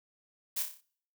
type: noise with echo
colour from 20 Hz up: blue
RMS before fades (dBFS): -33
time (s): 0.56-0.63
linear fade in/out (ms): 10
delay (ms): 30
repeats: 6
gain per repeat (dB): -5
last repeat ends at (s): 0.81
effects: noise-tail reverb RT60 0.6 s tail -25 dB re dry